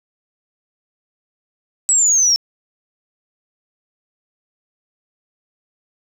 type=linear sweep; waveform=sine; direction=down; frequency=7890 to 5380 Hz; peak=-10 dBFS; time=1.89-2.36 s; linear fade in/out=0 ms; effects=tanh soft clip ceiling -6 dBFS + 8-bit